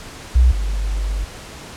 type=tone pair in turn; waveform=sine; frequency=61.74 / 49.69 Hz; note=B1 / G1; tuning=0 / +24 cents; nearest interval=major third; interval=376 cents; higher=first; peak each=-8 / -18 dBFS; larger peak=first; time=0.35-0.52 / 0.52-1.25 s; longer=second; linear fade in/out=10 ms; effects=pink hiss -36 dBFS RMS until 1.76 s + low-pass 9000 Hz 12 dB/octave